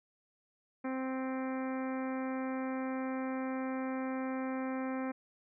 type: harmonic tone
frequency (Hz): 261.6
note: C4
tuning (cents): 0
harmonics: 1 / 2 / 3 / 4 / 5 / 6 / 7 / 8 / 9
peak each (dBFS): -35 / -41 / -45 / -47 / -49 / -51 / -52 / -53 / -54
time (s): 0.84-5.12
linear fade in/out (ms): 10
effects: none